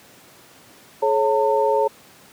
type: tone cluster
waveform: sine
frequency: 425.8 / 547 / 903 Hz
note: G#4 / C#5 / A5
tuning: +43 / -23 / +45 cents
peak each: -20 dBFS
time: 1.02-1.88 s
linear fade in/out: 10 ms
effects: pink hiss -48 dBFS RMS until 2.32 s + high-pass 150 Hz 12 dB/octave